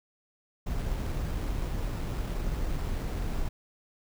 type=noise with sample-and-hold; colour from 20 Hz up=brown; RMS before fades=-31 dBFS; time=0.66-3.49 s; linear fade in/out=10 ms; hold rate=6300 Hz; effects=none